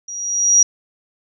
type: tone with level ramp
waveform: sine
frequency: 5750 Hz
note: F8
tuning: 50 cents sharp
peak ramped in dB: -28 to -6 dBFS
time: 0.08-0.63 s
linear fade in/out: 5 ms
effects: none